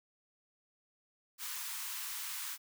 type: high-pass noise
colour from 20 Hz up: white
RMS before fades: -41 dBFS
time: 1.38-2.58 s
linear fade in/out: 50 ms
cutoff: 870 Hz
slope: 96 dB/octave
effects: none